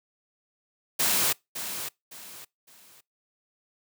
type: noise with echo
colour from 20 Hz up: white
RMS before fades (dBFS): -24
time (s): 0.99-1.33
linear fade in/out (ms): 10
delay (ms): 560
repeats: 3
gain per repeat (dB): -10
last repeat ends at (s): 3.01
effects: noise-tail reverb RT60 0.2 s tail -25 dB re dry + high-pass 100 Hz 12 dB/octave